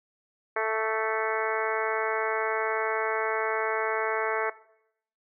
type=harmonic tone with a mistuned harmonic; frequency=219.9 Hz; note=A3; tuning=1 cent flat; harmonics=2 / 3 / 4 / 5 / 6 / 7 / 8 / 9 / 10; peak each=-30 / -32 / -33 / -34 / -35 / -35 / -36 / -37 / -37 dBFS; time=0.56-4.5 s; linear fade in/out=5 ms; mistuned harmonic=5; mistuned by=+17 cents; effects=noise-tail reverb RT60 0.7 s tail -18 dB re dry